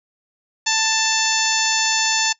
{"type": "harmonic tone", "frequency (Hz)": 885, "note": "A5", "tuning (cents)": 10, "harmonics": [1, 2, 3, 4, 5, 6, 7, 8], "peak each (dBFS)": [-25, -25, -25, -25, -25, -25, -25, -25], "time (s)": [0.66, 2.33], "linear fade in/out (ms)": 10, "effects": ["noise-tail reverb RT60 0.1 s tail -18 dB re dry"]}